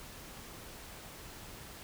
silence, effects pink hiss -49 dBFS RMS until 1.83 s

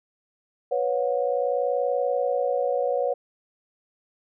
sine chord, B suspended second, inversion none, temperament equal with one note detuned, 493.9 / 554.4 / 726 Hz, B4 / C#5 / F#5, 0 / 0 / -33 cents, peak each -25 / -25 / -29 dBFS, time 0.71-3.14 s, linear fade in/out 10 ms, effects none

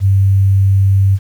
sine tone, 97.4 Hz, G2, 11 cents flat, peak -7 dBFS, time 0-1.19 s, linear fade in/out 50 ms, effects 7-bit

